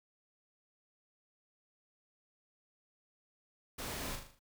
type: noise with echo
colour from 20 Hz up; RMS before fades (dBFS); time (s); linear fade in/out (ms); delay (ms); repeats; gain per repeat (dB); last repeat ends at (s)
pink; -42; 3.78-4.16; 10; 39; 6; -5; 4.394
effects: none